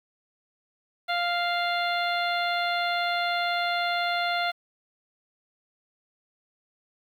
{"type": "harmonic tone", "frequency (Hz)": 698, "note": "F5", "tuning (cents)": -1, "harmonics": [1, 2, 3, 4, 5, 6], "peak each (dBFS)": [-27, -30, -32, -38, -34, -37], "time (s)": [1.08, 4.52], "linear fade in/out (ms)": 20, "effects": ["9-bit"]}